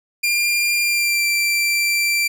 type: tone with pitch glide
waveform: sawtooth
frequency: 2396 to 2351 Hz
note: D7 to D7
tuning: +34 to +1 cents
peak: -13 dBFS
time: 0.23-2.28 s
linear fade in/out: 10 ms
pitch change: -33 cents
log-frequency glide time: 0.82-1.26 s
effects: none